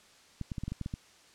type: clicks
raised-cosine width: 5 ms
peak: -23 dBFS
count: 9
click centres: 0.413 / 0.518 / 0.582 / 0.636 / 0.68 / 0.72 / 0.813 / 0.861 / 0.939 s
effects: white hiss -59 dBFS RMS until 1.34 s + low-pass 7000 Hz 12 dB/octave